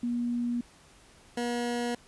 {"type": "tone pair in turn", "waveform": ["sine", "20% pulse"], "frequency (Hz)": [240, 240], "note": ["B3", "B3"], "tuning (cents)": [-49, -49], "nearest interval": "unison", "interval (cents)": 0, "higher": "neither", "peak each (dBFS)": [-27, -24], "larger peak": "second", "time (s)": [[0.03, 0.61], [1.37, 1.95]], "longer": "neither", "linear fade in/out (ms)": 5, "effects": ["pink hiss -57 dBFS RMS until 2.07 s", "resampled to 24000 Hz"]}